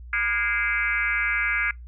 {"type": "tone with frequency modulation", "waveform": "sine", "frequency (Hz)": 1864.7, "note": "A#6", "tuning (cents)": 0, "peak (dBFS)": -21, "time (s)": [0.13, 1.71], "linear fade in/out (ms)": 2, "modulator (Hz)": 220, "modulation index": 2.3, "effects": ["noise-tail reverb RT60 0.2 s tail -26 dB re dry", "added 60 Hz sine -38 dBFS peak until 1.87 s"]}